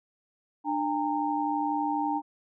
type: tone cluster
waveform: sine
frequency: 298.5 / 805 / 917 Hz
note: D4 / G5 / A#5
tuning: +28 / +46 / -29 cents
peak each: -30 dBFS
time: 0.64-2.22 s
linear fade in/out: 50 ms
effects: none